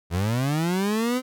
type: linear sweep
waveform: 30% pulse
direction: up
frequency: 80.4 to 260 Hz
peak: -19 dBFS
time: 0.1-1.22 s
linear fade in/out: 50 ms
effects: none